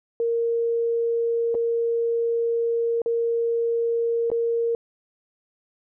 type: tone with dropouts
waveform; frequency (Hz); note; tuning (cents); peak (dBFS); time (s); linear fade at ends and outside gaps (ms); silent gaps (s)
sine; 464.7; A#4; -5; -20; 0.2-4.75; 1; 1.544-1.55 / 3.018-3.06 / 4.302-4.316
effects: none